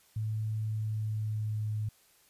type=tone with pitch glide; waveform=sine; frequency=108.9 to 107.21 Hz; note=A2 to A2; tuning=-17 to -44 cents; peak=-30 dBFS; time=0.16-1.89 s; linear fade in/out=5 ms; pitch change=-27 cents; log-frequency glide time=0.58-1.7 s; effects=white hiss -64 dBFS RMS until 2.29 s + resampled to 32000 Hz